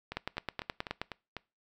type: two click trains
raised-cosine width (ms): 0.3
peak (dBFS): -22 / -17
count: 6 / 9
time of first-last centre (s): 0.12-1.367 / 0.17-1.016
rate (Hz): 4.01 / 9.46
effects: noise-tail reverb RT60 0.3 s tail -23 dB re dry